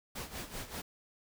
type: noise with tremolo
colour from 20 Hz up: pink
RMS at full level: -40 dBFS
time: 0.15-0.82 s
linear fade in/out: 10 ms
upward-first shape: sine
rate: 5.2 Hz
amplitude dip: 75%
effects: none